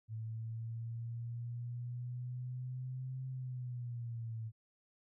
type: exponential two-way sweep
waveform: sine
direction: up then down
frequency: 110.6 to 130.81 to 110.6 Hz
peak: -39 dBFS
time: 0.08-4.52 s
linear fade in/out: 50 ms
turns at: 3.27 s
effects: none